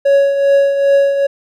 triangle tone with tremolo, 557 Hz, C#5, 8 cents sharp, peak -4 dBFS, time 0.05-1.27 s, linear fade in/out 10 ms, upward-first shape triangle, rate 2.5 Hz, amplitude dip 60%, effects none

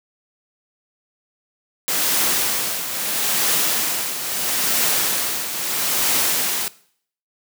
white noise with tremolo, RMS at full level -18 dBFS, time 1.88-6.68 s, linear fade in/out 0 ms, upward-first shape triangle, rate 0.76 Hz, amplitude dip 65%, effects noise-tail reverb RT60 0.6 s tail -20 dB re dry + high-pass 150 Hz 12 dB/octave

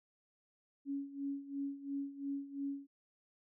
sine tone with tremolo, 279 Hz, C#4, 11 cents sharp, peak -35 dBFS, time 0.85-2.87 s, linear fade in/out 50 ms, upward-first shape sine, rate 2.9 Hz, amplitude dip 80%, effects none

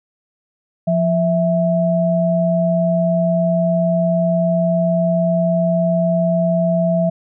sine tone pair together, 173.8 / 656.7 Hz, F3 / E5, -8 / -7 cents, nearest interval octave + major seventh, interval 2301 cents, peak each -16 dBFS, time 0.87-7.1 s, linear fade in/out 10 ms, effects none

